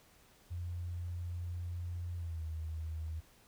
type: tone with pitch glide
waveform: sine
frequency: 87.31 to 79.6 Hz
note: F2 to D#2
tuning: 0 to +40 cents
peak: -37 dBFS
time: 0.5-3.21 s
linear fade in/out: 20 ms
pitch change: -160 cents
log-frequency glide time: 2.15-2.44 s
effects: pink hiss -64 dBFS RMS until 3.47 s